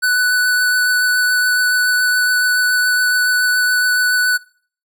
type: tone with vibrato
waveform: square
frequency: 1490 Hz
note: F#6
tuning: 12 cents sharp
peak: -13 dBFS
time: 0.02-4.38 s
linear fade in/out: 20 ms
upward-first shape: triangle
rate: 7.1 Hz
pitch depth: 12 cents each way
effects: noise-tail reverb RT60 0.5 s tail -24 dB re dry